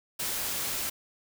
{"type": "noise", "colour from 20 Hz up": "white", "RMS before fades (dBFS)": -32, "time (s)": [0.19, 0.9], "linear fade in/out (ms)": 10, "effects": []}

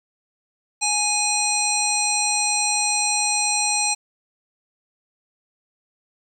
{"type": "harmonic tone", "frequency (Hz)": 830.6, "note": "G#5", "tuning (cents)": 0, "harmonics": [1, 3, 5, 7, 9, 10], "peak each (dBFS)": [-26, -26, -26, -26, -26, -26], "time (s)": [0.81, 3.95], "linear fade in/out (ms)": 20, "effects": ["9-bit"]}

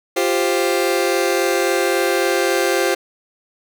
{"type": "chord", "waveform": "sawtooth", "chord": "F suspended second", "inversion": "none", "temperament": "just", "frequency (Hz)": [349.2, 392.9, 523.8], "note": ["F4", "G4", "C5"], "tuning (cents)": [0, 4, 2], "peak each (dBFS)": -16, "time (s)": [0.16, 2.95], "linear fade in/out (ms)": 10, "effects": []}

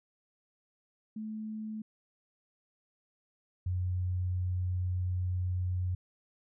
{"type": "tone pair in turn", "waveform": "sine", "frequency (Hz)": [216.8, 90.81], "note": ["A3", "F#2"], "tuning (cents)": [-25, -32], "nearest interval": "octave + minor third", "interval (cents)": 1507, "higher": "first", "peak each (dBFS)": [-36, -29], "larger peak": "second", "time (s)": [[1.16, 1.82], [3.66, 5.95]], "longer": "second", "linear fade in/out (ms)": 5, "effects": []}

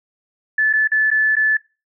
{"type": "tone with dropouts", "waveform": "sine", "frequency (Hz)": 1738, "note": "A6", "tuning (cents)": -22, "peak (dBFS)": -13, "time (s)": [0.58, 1.57], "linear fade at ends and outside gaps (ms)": 5, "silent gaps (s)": [[0.729, 0.735], [0.875, 0.917], [1.104, 1.113], [1.355, 1.366]], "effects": ["noise-tail reverb RT60 0.3 s tail -21 dB re dry"]}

